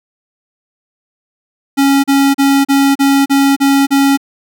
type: tone bursts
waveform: square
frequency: 276.4 Hz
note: C#4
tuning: 5 cents flat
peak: -8 dBFS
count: 8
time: 1.77-4.175 s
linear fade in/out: 20 ms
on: 270 ms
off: 35 ms
effects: none